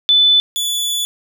sine / sawtooth tone pair in turn, 3500 / 3452 Hz, A7 / A7, -10 / -34 cents, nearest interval unison, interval 24 cents, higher first, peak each -8 / -14 dBFS, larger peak first, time 0.09-0.4 / 0.56-1.05 s, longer second, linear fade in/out 0 ms, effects none

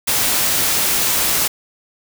white noise, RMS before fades -17 dBFS, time 0.07-1.48 s, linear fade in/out 10 ms, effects none

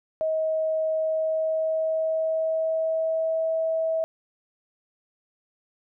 sine tone with pitch glide, 634 to 646.9 Hz, D#5 to E5, +32 to -33 cents, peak -22 dBFS, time 0.21-4.04 s, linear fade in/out 0 ms, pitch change +35 cents, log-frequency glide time 0.94-3.5 s, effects none

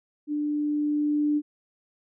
sine tone with level ramp, 296.4 Hz, D4, 16 cents sharp, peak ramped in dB -25 to -20 dBFS, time 0.27-1.42 s, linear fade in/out 50 ms, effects none

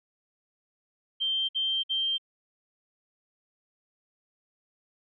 sine tone bursts, 3151 Hz, G7, 8 cents sharp, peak -25 dBFS, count 3, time 1.2-2.182 s, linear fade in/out 20 ms, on 290 ms, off 56 ms, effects none

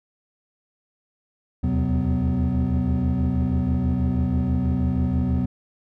triangle tone cluster, 76 / 82.2 / 127.8 / 187.1 / 251.2 Hz, D#2 / E2 / C3 / F#3 / B3, -40 / -4 / -40 / +20 / +30 cents, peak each -23 dBFS, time 1.63-5.46 s, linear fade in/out 10 ms, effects tanh soft clip ceiling -12 dBFS

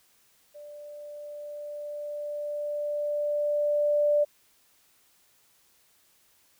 sine tone with level ramp, 589 Hz, D5, 5 cents sharp, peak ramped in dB -42 to -19 dBFS, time 0.54-4.25 s, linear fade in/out 20 ms, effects white hiss -64 dBFS RMS until 6.59 s

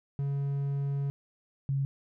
triangle / sine tone pair in turn, 140 / 137.44 Hz, C#3 / C#3, +18 / -14 cents, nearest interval unison, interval 32 cents, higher first, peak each -26 dBFS, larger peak neither, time 0.19-1.1 / 1.69-1.85 s, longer first, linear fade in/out 0 ms, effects none

